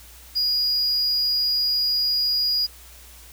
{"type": "tone", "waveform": "triangle", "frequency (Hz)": 4883, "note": "D#8", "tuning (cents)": -33, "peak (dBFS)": -18, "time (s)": [0.35, 2.67], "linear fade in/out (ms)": 20, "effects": ["added 60 Hz sine -47 dBFS peak until 3.32 s", "white hiss -47 dBFS RMS until 3.32 s"]}